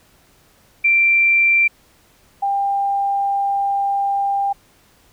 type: tone pair in turn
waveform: sine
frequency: 2356 / 796.3 Hz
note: D7 / G5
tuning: +5 / +27 cents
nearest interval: octave + perfect fifth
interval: 1878 cents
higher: first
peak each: -11 / -16 dBFS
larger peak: first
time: 0.84-1.68 / 2.42-4.53 s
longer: second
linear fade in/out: 10 ms
effects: pink hiss -54 dBFS RMS until 5.12 s